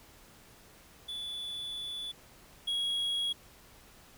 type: tone pair in turn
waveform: triangle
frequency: 3458 / 3316 Hz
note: A7 / G#7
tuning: -31 / -3 cents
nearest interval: minor second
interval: 72 cents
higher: first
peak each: -35 / -28 dBFS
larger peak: second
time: 1.08-2.12 / 2.67-3.33 s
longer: first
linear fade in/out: 10 ms
effects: pink hiss -57 dBFS RMS until 4.17 s